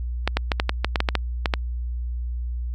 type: clicks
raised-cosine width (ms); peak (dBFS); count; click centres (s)
0.3; -4; 12; 0.276 / 0.37 / 0.518 / 0.599 / 0.694 / 0.846 / 0.958 / 1.004 / 1.088 / 1.153 / 1.458 / 1.538
effects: added 60 Hz sine -25 dBFS peak until 2.74 s